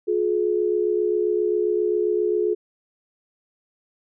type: tone pair together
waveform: sine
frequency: 357 / 424.5 Hz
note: F4 / G#4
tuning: +38 / +38 cents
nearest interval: minor third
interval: 300 cents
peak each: -22 / -21 dBFS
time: 0.07-2.55 s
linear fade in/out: 20 ms
effects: none